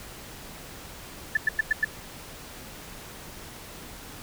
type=tone bursts; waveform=sine; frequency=1749 Hz; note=A6; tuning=11 cents flat; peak=-18 dBFS; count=5; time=1.35-1.847 s; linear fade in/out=5 ms; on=21 ms; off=98 ms; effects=pink hiss -43 dBFS RMS until 4.22 s